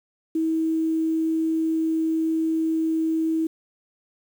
sine tone, 321.5 Hz, E4, 43 cents flat, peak -20 dBFS, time 0.35-3.47 s, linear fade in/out 5 ms, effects 8-bit

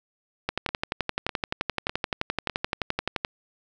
two click trains, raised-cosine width 0.3 ms, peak -14 / -9 dBFS, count 4 / 33, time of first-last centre 0.69-2.497 / 0.49-3.249 s, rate 1.66 / 11.6 Hz, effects none

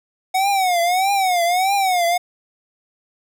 square tone with vibrato, 740 Hz, F#5, in tune, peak -16 dBFS, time 0.34-2.18 s, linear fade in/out 10 ms, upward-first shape triangle, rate 1.6 Hz, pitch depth 160 cents each way, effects none

